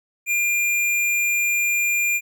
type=tone; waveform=square; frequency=2400 Hz; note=D7; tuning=37 cents sharp; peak=-19 dBFS; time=0.26-2.21 s; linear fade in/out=50 ms; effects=none